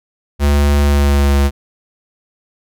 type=tone with pitch glide; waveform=square; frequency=71.9 to 70.06 Hz; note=D2 to C#2; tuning=-36 to +19 cents; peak=-10 dBFS; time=0.39-1.51 s; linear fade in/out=50 ms; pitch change=-45 cents; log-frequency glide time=0.8-1.36 s; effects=none